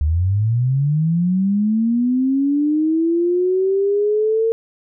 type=linear sweep; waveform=sine; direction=up; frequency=71.8 to 455.3 Hz; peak=-14 dBFS; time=0.01-4.52 s; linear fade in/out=0 ms; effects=none